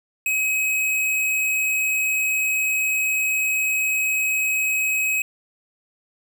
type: tone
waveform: square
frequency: 2544 Hz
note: D#7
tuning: 38 cents sharp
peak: -20 dBFS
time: 0.26-5.22 s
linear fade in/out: 2 ms
effects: none